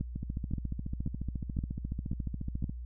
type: two click trains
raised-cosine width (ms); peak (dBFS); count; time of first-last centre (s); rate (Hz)
5; -20 / -23; 6 / 37; 0.01-2.642 / 0.16-2.695; 1.9 / 14.2
effects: added 60 Hz sine -38 dBFS peak until 2.85 s